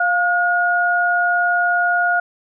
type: tone pair together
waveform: sine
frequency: 702.3 / 1439 Hz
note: F5 / F#6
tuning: +10 / -49 cents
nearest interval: octave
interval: 1241 cents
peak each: -18 / -16 dBFS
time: 0-2.2 s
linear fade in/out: 5 ms
effects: none